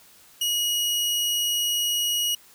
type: tone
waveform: sawtooth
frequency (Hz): 2900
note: F#7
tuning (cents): -35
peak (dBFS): -19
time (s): 0.41-2.35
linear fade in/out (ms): 5
effects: white hiss -53 dBFS RMS until 2.54 s